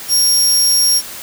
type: tone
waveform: 25% pulse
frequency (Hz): 5580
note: F8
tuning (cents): -2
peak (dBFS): -5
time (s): 0.08-1.02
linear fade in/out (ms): 50
effects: white hiss -30 dBFS RMS until 1.22 s